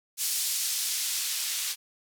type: noise with band-pass filter sweep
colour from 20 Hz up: blue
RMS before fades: -30 dBFS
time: 0.17-1.76 s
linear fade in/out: 50 ms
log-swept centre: 5800 to 3400 Hz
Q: 0.71
effects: none